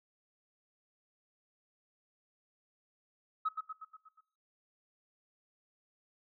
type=tone with echo; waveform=sine; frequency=1279 Hz; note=D#6; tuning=47 cents sharp; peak=-28 dBFS; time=3.45-3.49 s; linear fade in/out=10 ms; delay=120 ms; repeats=6; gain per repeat=-5 dB; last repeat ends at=4.21 s; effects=noise-tail reverb RT60 0.7 s tail -20 dB re dry + tanh soft clip ceiling -25 dBFS